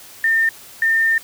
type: tone pair in turn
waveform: sine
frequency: 1809 / 1809 Hz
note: A6 / A6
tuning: +48 / +48 cents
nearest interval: unison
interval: 0 cents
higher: neither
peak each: -13 dBFS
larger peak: neither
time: 0.24-0.49 / 0.82-1.18 s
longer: second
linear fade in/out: 2 ms
effects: white hiss -41 dBFS RMS until 1.23 s